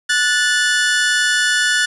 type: tone pair together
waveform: sawtooth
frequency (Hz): 1469.9 / 1748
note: F#6 / A6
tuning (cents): -12 / -12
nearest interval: minor third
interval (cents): 300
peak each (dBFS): -13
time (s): 0.09-1.86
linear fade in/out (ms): 10
effects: resampled to 24000 Hz + 7-bit